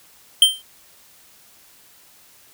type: tone with exponential decay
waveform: square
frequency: 3136 Hz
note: G7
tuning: in tune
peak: -6 dBFS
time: 0.42-0.62 s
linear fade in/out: 2 ms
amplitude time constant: 42 ms
effects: white hiss -51 dBFS RMS until 2.53 s